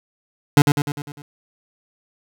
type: tone with echo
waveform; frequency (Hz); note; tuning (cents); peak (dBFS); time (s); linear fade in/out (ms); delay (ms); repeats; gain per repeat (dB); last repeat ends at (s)
25% pulse; 144.9; D3; -23; -4; 0.57-0.62; 2; 100; 6; -5; 1.22
effects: none